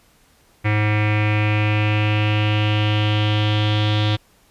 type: tone with low-pass filter sweep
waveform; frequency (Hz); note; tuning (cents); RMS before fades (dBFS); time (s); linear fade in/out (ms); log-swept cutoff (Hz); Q
square; 105.9; G#2; +34; -18; 0.64-4.17; 20; 2200 to 3500; 5.4
effects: pink hiss -56 dBFS RMS until 4.5 s + resampled to 32000 Hz